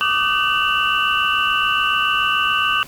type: tone cluster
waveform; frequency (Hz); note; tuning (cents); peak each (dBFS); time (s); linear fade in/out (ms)
sine; 1162 / 1229 / 1525 / 2710 / 2934; D6 / D#6 / G6 / E7 / F#7; -19 / -22 / -48 / +47 / -15; -22; 0.01-2.83; 0
effects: pink hiss -40 dBFS RMS until 2.87 s